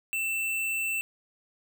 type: tone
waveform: square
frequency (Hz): 2671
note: E7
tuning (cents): +22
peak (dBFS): -28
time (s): 0.13-1.01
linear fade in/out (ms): 0
effects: none